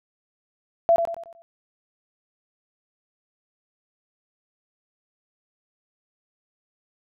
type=tone with echo; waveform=sine; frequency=674 Hz; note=E5; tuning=38 cents sharp; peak=-13 dBFS; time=0.89-0.96 s; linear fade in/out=0 ms; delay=92 ms; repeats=5; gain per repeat=-7 dB; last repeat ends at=1.42 s; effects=none